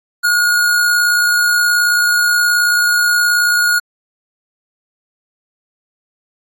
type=tone with amplitude modulation; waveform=square; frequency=1439 Hz; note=F#6; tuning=49 cents flat; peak=-10 dBFS; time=0.23-3.8 s; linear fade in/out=20 ms; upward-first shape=sine; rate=58.7 Hz; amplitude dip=30%; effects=AAC 64 kbps